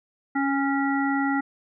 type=harmonic tone with a mistuned harmonic; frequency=277.2 Hz; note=C#4; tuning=in tune; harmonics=1 / 3 / 5 / 7; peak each=-23 / -28 / -30 / -31 dBFS; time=0.35-1.41 s; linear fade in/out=10 ms; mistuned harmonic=3; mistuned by=-21 cents; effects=none